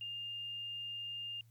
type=tone; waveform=sine; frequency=2811 Hz; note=F7; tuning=11 cents sharp; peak=-40 dBFS; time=0.01-1.41 s; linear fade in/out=2 ms; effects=added 114 Hz sine -60 dBFS peak until 1.5 s + white hiss -75 dBFS RMS until 1.5 s